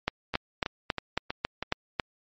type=two click trains; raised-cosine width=0.3 ms; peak=-9 / -14 dBFS; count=8 / 5; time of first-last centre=0.08-1.998 / 0.34-1.626 s; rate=3.65 / 3.11 Hz; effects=MP3 32 kbps